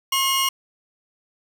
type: tone pair together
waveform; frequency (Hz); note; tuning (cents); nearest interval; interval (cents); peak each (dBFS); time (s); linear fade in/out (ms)
sawtooth; 1074 / 2867; C6 / F7; +45 / +45; octave + perfect fourth; 1700; -18; 0.12-0.49; 5
effects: none